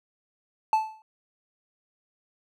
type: tone with exponential decay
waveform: triangle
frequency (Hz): 874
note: A5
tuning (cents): -12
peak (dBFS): -14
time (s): 0.73-1.02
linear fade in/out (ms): 1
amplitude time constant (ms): 62
effects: none